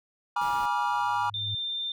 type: chord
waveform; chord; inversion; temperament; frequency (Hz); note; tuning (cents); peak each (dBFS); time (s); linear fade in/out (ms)
triangle; G# diminished seventh; none; equal with one note detuned; 830.6 / 963 / 1174.7 / 1396.9; G#5 / B5 / D6 / F6; 0 / -44 / 0 / 0; -28 / -26 / -30 / -32; 0.36-1.3; 5
type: noise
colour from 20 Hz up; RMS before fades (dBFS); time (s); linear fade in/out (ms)
pink; -45; 0.41-0.66; 5
type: tone with exponential growth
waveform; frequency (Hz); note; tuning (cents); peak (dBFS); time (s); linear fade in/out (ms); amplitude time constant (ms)
sine; 104.2; G#2; +6; -31; 0.72-1.55; 5; 180
type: tone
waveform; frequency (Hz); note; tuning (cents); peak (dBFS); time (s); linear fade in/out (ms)
sine; 3591; A7; +35; -29; 1.34-1.92; 2
effects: none